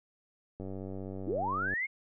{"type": "click train", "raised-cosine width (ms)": 2, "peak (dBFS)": -28, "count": 110, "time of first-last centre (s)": [0.6, 1.737], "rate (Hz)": 95.9}
{"type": "linear sweep", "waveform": "sine", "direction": "up", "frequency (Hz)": [233.1, 2200], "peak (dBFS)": -30, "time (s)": [1.26, 1.87], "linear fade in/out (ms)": 20}
{"effects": []}